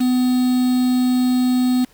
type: tone with quantisation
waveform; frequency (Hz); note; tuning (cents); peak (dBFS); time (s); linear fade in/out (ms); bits
triangle; 251.5; B3; +32; -12; 0-1.85; 10; 5
effects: pink hiss -53 dBFS RMS until 1.93 s